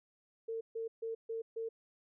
sine tone bursts, 452.6 Hz, A4, 49 cents sharp, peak -36 dBFS, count 5, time 0.48-1.69 s, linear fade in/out 10 ms, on 130 ms, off 140 ms, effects none

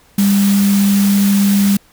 sine tone in noise, 200 Hz, G3, 35 cents sharp, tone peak -9 dBFS, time 0.18-1.77 s, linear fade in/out 5 ms, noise white, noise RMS -23 dBFS, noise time 0.18-1.77 s, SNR +11 dB, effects pink hiss -50 dBFS RMS until 1.92 s

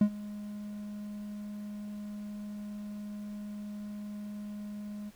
triangle tone with ADSR envelope, 207.7 Hz, G#3, in tune, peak -16 dBFS, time 0.01-5.11 s, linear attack 4 ms, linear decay 76 ms, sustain -20 dB, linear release 27 ms, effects pink hiss -60 dBFS RMS until 5.15 s

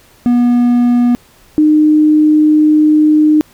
triangle / sine tone pair in turn, 242.3 / 305.3 Hz, B3 / D#4, -33 / -33 cents, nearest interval major third, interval 400 cents, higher second, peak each -5 dBFS, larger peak neither, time 0.26-1.15 / 1.58-3.41 s, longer second, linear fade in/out 0 ms, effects pink hiss -46 dBFS RMS until 3.53 s

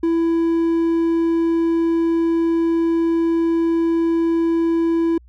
triangle tone, 332.1 Hz, E4, 13 cents sharp, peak -13 dBFS, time 0.03-5.18 s, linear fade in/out 5 ms, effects added 60 Hz sine -44 dBFS peak until 5.28 s

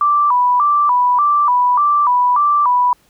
sine tone with vibrato, 1075 Hz, C6, 47 cents sharp, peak -10 dBFS, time 0.01-2.93 s, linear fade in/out 2 ms, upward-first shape square, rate 1.7 Hz, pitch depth 150 cents each way, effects pink hiss -55 dBFS RMS until 3.09 s

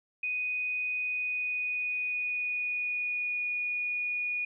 sine tone with pitch glide, 2489 to 2455 Hz, D#7 to D#7, 0 to -24 cents, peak -29 dBFS, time 0.23-4.45 s, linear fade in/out 5 ms, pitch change -24 cents, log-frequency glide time 1-3.48 s, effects none

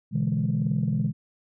sine chord, E dominant seventh, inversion second, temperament equal, 123.47 / 146.83 / 164.81 / 207.7 Hz, B2 / D3 / E3 / G#3, 0 / 0 / 0 / 0 cents, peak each -27 dBFS, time 0.11-1.13 s, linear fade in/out 50 ms, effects tanh soft clip ceiling -15 dBFS

